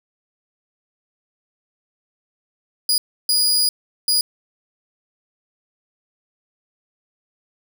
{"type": "tone bursts at uneven times", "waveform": "sawtooth", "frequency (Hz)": 4903, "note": "D#8", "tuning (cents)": -26, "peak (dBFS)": -12, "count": 3, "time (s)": [[2.89, 2.98], [3.29, 3.69], [4.08, 4.21]], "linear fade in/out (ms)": 2, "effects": []}